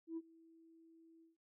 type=tone with ADSR envelope; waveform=sine; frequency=327.7 Hz; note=E4; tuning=10 cents flat; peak=-38 dBFS; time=0.07-1.37 s; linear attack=100 ms; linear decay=42 ms; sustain=-24 dB; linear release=150 ms; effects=tanh soft clip ceiling -37 dBFS